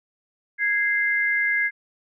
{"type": "tone pair together", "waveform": "sine", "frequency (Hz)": [1654, 2084], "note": ["G#6", "C7"], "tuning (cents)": [-8, -7], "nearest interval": "major third", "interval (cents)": 401, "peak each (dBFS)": -22, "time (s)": [0.58, 1.71], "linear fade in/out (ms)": 50, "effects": []}